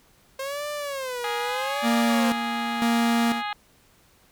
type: tone with vibrato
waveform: sawtooth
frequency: 530 Hz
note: C5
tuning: 22 cents sharp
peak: -25 dBFS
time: 0.39-2.31 s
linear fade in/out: 5 ms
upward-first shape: sine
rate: 0.8 Hz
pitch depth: 190 cents each way
type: harmonic tone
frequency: 415.3 Hz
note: G#4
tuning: in tune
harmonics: 2 / 3 / 4 / 5 / 6 / 7 / 8 / 9 / 10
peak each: -30 / -34 / -36 / -38 / -40 / -41 / -42 / -43 / -44 dBFS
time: 1.24-3.53 s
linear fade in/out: 2 ms
type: tone with tremolo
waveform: 45% pulse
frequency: 233.1 Hz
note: A#3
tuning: in tune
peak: -20 dBFS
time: 1.82-3.43 s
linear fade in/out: 50 ms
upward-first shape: square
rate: 1 Hz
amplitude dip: 65%
effects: pink hiss -59 dBFS RMS until 4.31 s